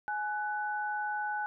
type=tone pair together; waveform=sine; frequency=839.4 / 1492 Hz; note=G#5 / F#6; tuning=+18 / +14 cents; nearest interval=minor seventh; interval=996 cents; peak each=-33 / -35 dBFS; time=0.08-1.46 s; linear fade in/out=0 ms; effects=none